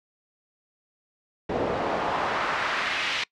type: noise with band-pass filter sweep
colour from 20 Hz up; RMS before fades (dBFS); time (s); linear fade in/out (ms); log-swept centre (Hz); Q
pink; -27; 1.49-3.24; 5; 430 to 2900; 1.3
effects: noise-tail reverb RT60 0.1 s tail -24 dB re dry + low-pass 5000 Hz 12 dB/octave